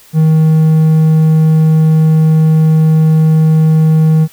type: tone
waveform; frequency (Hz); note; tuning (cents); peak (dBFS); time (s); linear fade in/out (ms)
triangle; 157.9; D#3; +26; -3; 0.13-4.28; 50
effects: white hiss -42 dBFS RMS until 4.32 s